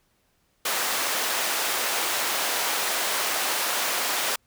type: high-pass noise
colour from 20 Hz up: pink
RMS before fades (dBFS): -26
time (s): 0.65-4.36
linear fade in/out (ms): 5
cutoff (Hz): 670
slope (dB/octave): 12
effects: pink hiss -68 dBFS RMS until 4.46 s